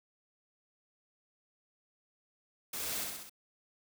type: noise with echo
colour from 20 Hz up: white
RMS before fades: -39 dBFS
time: 2.73-3.04 s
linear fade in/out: 5 ms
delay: 64 ms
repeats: 4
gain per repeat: -3 dB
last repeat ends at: 3.296 s
effects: none